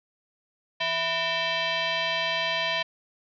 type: tone with frequency modulation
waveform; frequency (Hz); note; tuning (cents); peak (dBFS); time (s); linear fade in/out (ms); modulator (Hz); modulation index
sine; 659; E5; -1; -24; 0.8-2.83; 10; 826; 4
effects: none